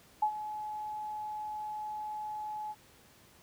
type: tone with ADSR envelope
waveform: sine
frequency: 850 Hz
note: G#5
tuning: 40 cents sharp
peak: -23 dBFS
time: 0.22-2.75 s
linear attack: 7 ms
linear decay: 80 ms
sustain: -13 dB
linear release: 44 ms
effects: pink hiss -60 dBFS RMS until 3.42 s + high-pass 60 Hz 12 dB/octave